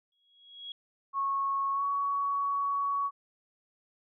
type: tone with exponential growth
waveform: sine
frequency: 3317 Hz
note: G#7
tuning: 3 cents flat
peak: -36 dBFS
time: 0.12-0.72 s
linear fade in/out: 2 ms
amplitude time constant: 130 ms
type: tone with pitch glide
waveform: sine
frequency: 1100 to 1122.5 Hz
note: C#6 to C#6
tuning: -14 to +21 cents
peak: -27 dBFS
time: 1.13-3.11 s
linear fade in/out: 50 ms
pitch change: +35 cents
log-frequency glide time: 1.73-1.84 s
effects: none